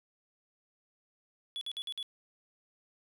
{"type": "tone bursts", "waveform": "triangle", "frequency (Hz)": 3402, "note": "G#7", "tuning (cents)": 41, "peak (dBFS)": -34, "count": 5, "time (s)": [1.56, 2.028], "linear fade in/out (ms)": 0, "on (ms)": 52, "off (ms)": 52, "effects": []}